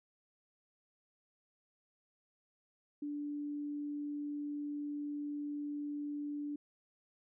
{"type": "tone", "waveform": "sine", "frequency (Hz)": 292, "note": "D4", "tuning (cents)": -10, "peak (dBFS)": -37, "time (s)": [3.02, 6.56], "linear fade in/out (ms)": 5, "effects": []}